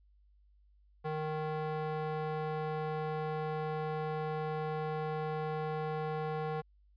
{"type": "tone with band-pass filter", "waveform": "square", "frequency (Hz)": 154.9, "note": "D#3", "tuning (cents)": -7, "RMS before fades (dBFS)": -36, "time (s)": [1.04, 6.62], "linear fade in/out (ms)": 20, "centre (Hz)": 670, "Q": 1, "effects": ["added 50 Hz sine -62 dBFS peak until 6.96 s", "resampled to 11025 Hz"]}